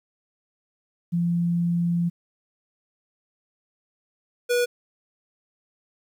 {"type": "tone pair in turn", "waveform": ["sine", "square"], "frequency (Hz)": [171.8, 485.9], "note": ["F3", "B4"], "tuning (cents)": [-28, -28], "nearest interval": "octave + tritone", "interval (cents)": 1800, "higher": "second", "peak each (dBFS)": [-20, -20], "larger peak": "neither", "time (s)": [[1.12, 2.1], [4.49, 4.66]], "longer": "first", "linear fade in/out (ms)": 20, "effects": ["10-bit"]}